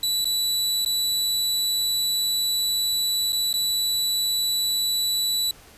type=tone with dropouts; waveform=sawtooth; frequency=3951 Hz; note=B7; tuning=in tune; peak=-18 dBFS; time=0.03-5.51 s; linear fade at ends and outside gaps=2 ms; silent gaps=0.245-0.254 / 0.849-0.86 / 3.323-3.329 / 3.529-3.539 s; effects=pink hiss -49 dBFS RMS until 5.77 s + resampled to 32000 Hz